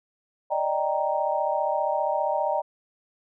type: chord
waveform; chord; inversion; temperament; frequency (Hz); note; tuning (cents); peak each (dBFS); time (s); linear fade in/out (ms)
sine; Eb major seventh; third; equal; 587.3 / 622.3 / 784 / 932.3; D5 / Eb5 / G5 / Bb5; 0 / 0 / 0 / 0; -28; 0.5-2.62; 20
effects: none